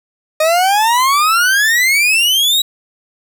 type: exponential sweep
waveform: 40% pulse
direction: up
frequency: 613 to 3895 Hz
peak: -9 dBFS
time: 0.4-2.62 s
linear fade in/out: 5 ms
effects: none